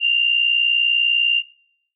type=tone pair together; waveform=sine; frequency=2780 / 2840 Hz; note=F7 / F7; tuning=-9 / +28 cents; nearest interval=unison; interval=37 cents; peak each=-15 / -20 dBFS; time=0-1.43 s; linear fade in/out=50 ms; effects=noise-tail reverb RT60 0.7 s tail -25 dB re dry